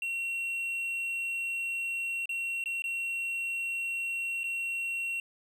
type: tone with dropouts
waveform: triangle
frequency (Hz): 2732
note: F7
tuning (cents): -39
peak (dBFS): -29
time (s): 0.02-5.2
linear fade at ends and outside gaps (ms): 2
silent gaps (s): 2.257-2.292 / 2.64-2.658 / 2.821-2.84 / 4.434-4.44
effects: none